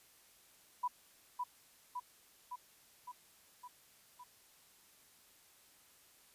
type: tone with echo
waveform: sine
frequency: 987.8 Hz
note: B5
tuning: in tune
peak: -32 dBFS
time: 0.83-0.88 s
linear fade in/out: 10 ms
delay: 560 ms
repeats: 6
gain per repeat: -3 dB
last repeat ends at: 4.24 s
effects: white hiss -65 dBFS RMS until 6.34 s + resampled to 32000 Hz